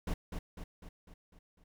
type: noise with echo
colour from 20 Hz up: brown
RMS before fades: -34 dBFS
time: 0.07-0.14 s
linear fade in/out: 5 ms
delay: 250 ms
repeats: 6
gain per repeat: -5 dB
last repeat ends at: 1.64 s
effects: none